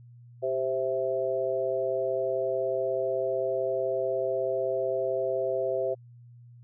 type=chord; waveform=sine; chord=C major; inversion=second; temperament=equal; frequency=392 / 523.3 / 659.3 Hz; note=G4 / C5 / E5; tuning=0 / 0 / 0 cents; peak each=-31 / -29 / -30 dBFS; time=0.42-5.95 s; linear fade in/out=20 ms; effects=added 120 Hz sine -48 dBFS peak until 6.63 s